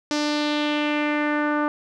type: tone with low-pass filter sweep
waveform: sawtooth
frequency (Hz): 297.3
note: D4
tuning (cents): +21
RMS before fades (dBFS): -23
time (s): 0.11-1.68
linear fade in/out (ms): 0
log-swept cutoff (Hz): 5600 to 1300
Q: 2.6
effects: none